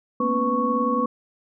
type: tone cluster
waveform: sine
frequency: 224.9 / 242.7 / 274 / 497.1 / 1108 Hz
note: A3 / B3 / C#4 / B4 / C#6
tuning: +38 / -30 / -20 / +11 / -1 cents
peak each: -30 / -25 / -29 / -26 / -23 dBFS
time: 0.2-1.06 s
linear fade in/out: 5 ms
effects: none